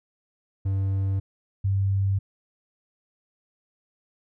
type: tone pair in turn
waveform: triangle / sine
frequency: 97 / 97.79 Hz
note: G2 / G2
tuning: -18 / -4 cents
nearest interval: unison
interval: 14 cents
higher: second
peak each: -20 dBFS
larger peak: neither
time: 0.65-1.2 / 1.64-2.19 s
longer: neither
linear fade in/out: 10 ms
effects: none